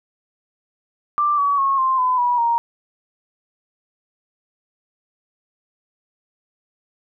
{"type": "tone with pitch steps", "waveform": "sine", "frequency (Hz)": [1180, 1135.2, 1092.1, 1050.7, 1010.8, 972.4, 935.5], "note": ["D6", "C#6", "C#6", "C6", "B5", "B5", "A#5"], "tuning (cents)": [8, 41, -26, 7, 40, -27, 6], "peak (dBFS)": -15, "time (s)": [1.18, 2.58], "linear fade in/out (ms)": 0, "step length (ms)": 200, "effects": []}